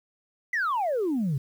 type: exponential sweep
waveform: sine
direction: down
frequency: 2037 to 126.6 Hz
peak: -22 dBFS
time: 0.53-1.38 s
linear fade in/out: 5 ms
effects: tanh soft clip ceiling -21 dBFS + 9-bit